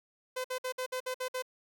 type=tone bursts; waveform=sawtooth; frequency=510 Hz; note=C5; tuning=44 cents flat; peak=-29 dBFS; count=8; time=0.36-1.424 s; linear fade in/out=10 ms; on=84 ms; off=56 ms; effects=none